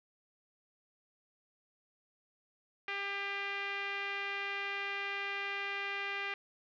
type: tone with low-pass filter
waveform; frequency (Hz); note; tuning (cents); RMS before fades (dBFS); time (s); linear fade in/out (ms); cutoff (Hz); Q
5% pulse; 398.6; G4; +29; -38; 2.88-6.34; 2; 2300; 2.5
effects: none